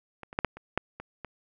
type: clicks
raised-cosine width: 0.5 ms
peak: -26 / -28 / -11 / -6 / -28 / -10 / -24 / -23 dBFS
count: 8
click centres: 0.233 / 0.329 / 0.389 / 0.447 / 0.57 / 0.776 / 1 / 1.247 s
effects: none